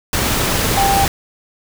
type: tone in noise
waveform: sine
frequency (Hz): 789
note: G5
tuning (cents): +11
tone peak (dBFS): -13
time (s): 0.77-1.05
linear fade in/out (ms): 2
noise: pink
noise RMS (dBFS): -17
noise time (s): 0.13-1.08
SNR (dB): +1
effects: none

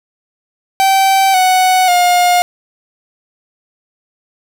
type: tone with pitch steps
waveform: 45% pulse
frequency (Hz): 774 / 742.5 / 712.2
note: G5 / F#5 / F5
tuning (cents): -22 / +6 / +34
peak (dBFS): -8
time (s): 0.8-2.42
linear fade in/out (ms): 0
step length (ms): 540
effects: none

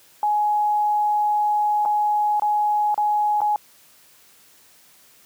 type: tone with dropouts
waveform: sine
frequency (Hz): 838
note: G#5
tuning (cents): +15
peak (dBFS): -17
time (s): 0.23-3.56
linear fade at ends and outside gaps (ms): 1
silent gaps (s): 1.852-1.858 / 2.397-2.421 / 2.944-2.978 / 3.406-3.416
effects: white hiss -53 dBFS RMS until 5.25 s + high-pass 80 Hz 12 dB/octave

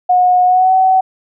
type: tone with pitch glide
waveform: sine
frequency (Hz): 726 to 754.6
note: F#5 to F#5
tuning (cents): -33 to +34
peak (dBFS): -7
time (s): 0.09-1.01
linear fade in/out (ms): 10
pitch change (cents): +67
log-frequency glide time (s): 0.45-0.73
effects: none

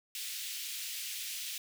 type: high-pass noise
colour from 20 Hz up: pink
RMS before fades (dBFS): -40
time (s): 0.15-1.58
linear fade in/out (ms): 2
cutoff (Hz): 2500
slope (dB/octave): 24
effects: none

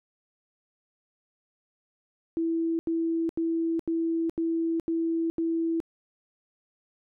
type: tone bursts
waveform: sine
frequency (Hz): 329.6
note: E4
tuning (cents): 0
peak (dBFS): -24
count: 7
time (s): 2.37-5.802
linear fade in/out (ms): 0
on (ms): 420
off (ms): 82
effects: none

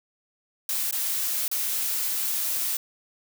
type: noise with dropouts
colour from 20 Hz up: blue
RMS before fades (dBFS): -27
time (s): 0.69-2.77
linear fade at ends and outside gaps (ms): 2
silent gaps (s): 0.911-0.925 / 1.48-1.514
effects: none

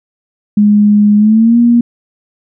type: tone with pitch glide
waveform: sine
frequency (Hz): 207.7 to 237.2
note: G#3 to A#3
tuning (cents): 0 to +30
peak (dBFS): -4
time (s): 0.57-1.81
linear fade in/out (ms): 5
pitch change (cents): +230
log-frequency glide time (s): 1.17-1.58
effects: none

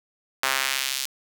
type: tone with high-pass filter sweep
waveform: sawtooth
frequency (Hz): 133.9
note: C3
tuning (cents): +40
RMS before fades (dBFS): -26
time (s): 0.43-1.06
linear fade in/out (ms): 2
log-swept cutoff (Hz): 1200 to 4300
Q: 1
effects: 7-bit

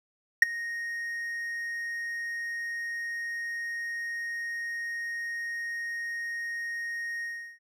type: tone with ADSR envelope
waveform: triangle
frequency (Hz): 1864.7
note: A#6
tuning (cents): 0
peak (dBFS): -9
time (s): 0.42-7.59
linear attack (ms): 4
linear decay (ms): 15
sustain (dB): -21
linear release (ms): 360
effects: none

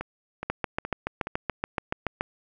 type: two click trains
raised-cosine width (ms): 0.5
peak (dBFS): -17 / -11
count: 4 / 13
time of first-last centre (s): 0.01-1.271 / 0.5-2.209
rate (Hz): 2.38 / 7.02
effects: none

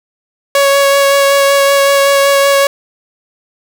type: tone with vibrato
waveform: sawtooth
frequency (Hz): 557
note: C#5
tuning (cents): +8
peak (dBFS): -3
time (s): 0.55-2.67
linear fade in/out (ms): 2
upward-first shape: sine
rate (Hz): 5.3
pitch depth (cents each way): 11
effects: none

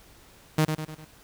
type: tone with echo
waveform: sawtooth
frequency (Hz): 155.56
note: D#3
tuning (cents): 0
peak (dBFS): -15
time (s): 0.58-0.65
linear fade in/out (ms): 5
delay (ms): 100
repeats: 4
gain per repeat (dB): -6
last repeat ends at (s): 1.05
effects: pink hiss -54 dBFS RMS until 1.23 s

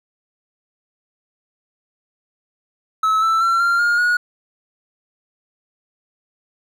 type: tone with pitch steps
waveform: triangle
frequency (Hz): 1296 / 1325.5 / 1355.7 / 1386.6 / 1418.2 / 1450.5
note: E6 / E6 / E6 / F6 / F6 / F#6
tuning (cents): -30 / +9 / +48 / -13 / +26 / -35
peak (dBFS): -12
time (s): 3.03-4.17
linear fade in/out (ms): 5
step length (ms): 190
effects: none

